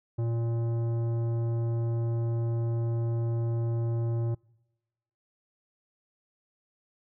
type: tone with tanh clipping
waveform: sine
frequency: 116.1 Hz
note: A#2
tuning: 7 cents flat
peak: -28 dBFS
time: 0.18-4.35 s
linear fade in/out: 10 ms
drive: 13 dB
effects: noise-tail reverb RT60 1.0 s tail -26 dB re dry